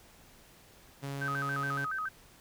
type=tone; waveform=sawtooth; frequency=139.2 Hz; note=C#3; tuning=8 cents sharp; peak=-32 dBFS; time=1.02-1.86 s; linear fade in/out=20 ms
type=tone with vibrato; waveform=sine; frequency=1396.9 Hz; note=F6; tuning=in tune; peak=-32 dBFS; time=1.21-2.09 s; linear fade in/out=10 ms; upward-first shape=square; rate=7.1 Hz; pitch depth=180 cents each way
effects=pink hiss -58 dBFS RMS until 2.4 s